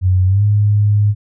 sine tone with pitch glide, 92.5 to 103.83 Hz, F#2 to G#2, 0 to 0 cents, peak -9 dBFS, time 0.01-1.15 s, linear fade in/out 50 ms, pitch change +200 cents, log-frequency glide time 0.26-0.43 s, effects none

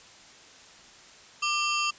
sawtooth ring-modulated tone, 1948 Hz, B6, 24 cents flat, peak -18 dBFS, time 1.42-1.91 s, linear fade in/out 10 ms, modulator 756 Hz, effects white hiss -51 dBFS RMS until 1.98 s + resampled to 16000 Hz

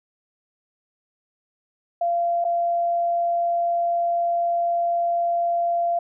sine tone with dropouts, 688 Hz, F5, 26 cents flat, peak -19 dBFS, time 2.01-5.99 s, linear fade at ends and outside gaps 5 ms, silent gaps 2.443-2.449 s, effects none

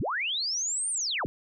sine linear two-way sweep, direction up then down, 32.7 to 9190 to 32.7 Hz, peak -27 dBFS, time 0-1.26 s, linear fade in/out 0 ms, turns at 0.9 s, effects none

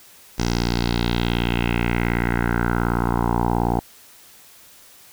10% pulse tone with low-pass filter sweep, 58.7 Hz, A#1, 13 cents sharp, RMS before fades -21 dBFS, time 0.38-3.8 s, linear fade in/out 10 ms, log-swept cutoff 5900 to 750 Hz, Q 3.3, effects white hiss -48 dBFS RMS until 5.12 s

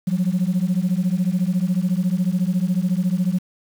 sine beating tone pair, 175.1 / 189.1 Hz, F3 / F#3, +5 / +38 cents, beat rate 14 Hz, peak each -19 dBFS, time 0.07-3.39 s, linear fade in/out 10 ms, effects tanh soft clip ceiling -13 dBFS + 7-bit

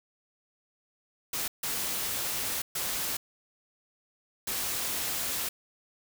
white noise bursts at uneven times, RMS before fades -32 dBFS, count 4, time 1.33-1.48 / 1.63-2.62 / 2.75-3.17 / 4.47-5.49 s, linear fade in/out 5 ms, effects none

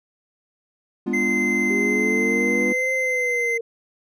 triangle chord, G# diminished seventh, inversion none, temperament equal with one note detuned, 204.1 / 246.9 / 293.7 / 349.2 Hz, G#3 / B3 / D4 / F4, -30 / 0 / 0 / 0 cents, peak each -25 / -23 / -28 / -25 dBFS, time 1.06-2.73 s, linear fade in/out 10 ms
triangle tone, 2071 Hz, C7, 18 cents flat, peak -19 dBFS, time 1.13-3.58 s, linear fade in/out 10 ms
sine linear two-way sweep, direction up then down, 392 to 523.3 to 460 Hz, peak -25 dBFS, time 1.7-3.61 s, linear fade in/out 5 ms, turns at 2.93 s
effects none

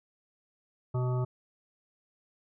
harmonic tone, 125.7 Hz, B2, 31 cents sharp, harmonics 1 / 3 / 5 / 7 / 9 / 10, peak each -27 / -37 / -41 / -44 / -46 / -47 dBFS, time 0.94-1.25 s, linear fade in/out 10 ms, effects none

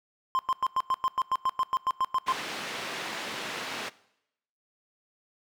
triangle tone bursts, 1046.5 Hz, C6, in tune, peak -21 dBFS, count 15, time 0.35-2.322 s, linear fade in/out 0 ms, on 40 ms, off 98 ms
white band-pass noise, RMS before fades -36 dBFS, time 2.26-3.9 s, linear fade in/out 20 ms, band 190 to 3000 Hz, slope 12 dB/octave
effects noise-tail reverb RT60 0.8 s tail -20 dB re dry

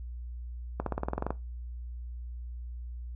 accelerating click train, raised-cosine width 1 ms, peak -16 dBFS, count 11, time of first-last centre 0.8-1.306 s, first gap 63 ms, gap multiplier 0.95, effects noise-tail reverb RT60 0.2 s tail -17 dB re dry + added 60 Hz sine -37 dBFS peak until 3.15 s

